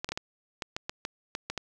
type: clicks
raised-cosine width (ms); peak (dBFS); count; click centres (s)
0.2; -15; 11; 0.045 / 0.09 / 0.12 / 0.175 / 0.622 / 0.765 / 0.895 / 1.051 / 1.351 / 1.5 / 1.577
effects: none